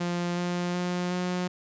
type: tone with pitch steps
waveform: sawtooth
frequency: 174.61 / 176.43 / 178.28 / 180.14 Hz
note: F3 / F3 / F3 / F#3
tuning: 0 / +18 / +36 / -46 cents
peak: -23 dBFS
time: 0-1.48 s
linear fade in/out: 10 ms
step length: 370 ms
effects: resampled to 16000 Hz